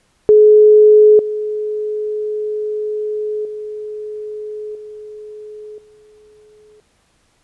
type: tone with level steps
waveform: sine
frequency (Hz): 424.7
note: G#4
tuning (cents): +39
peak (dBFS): -4 / -18 / -24 / -30 / -44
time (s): 0.29-6.8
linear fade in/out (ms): 0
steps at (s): 1.19 / 3.45 / 4.75 / 5.78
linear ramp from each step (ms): 2
effects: pink hiss -59 dBFS RMS until 7.43 s + resampled to 24000 Hz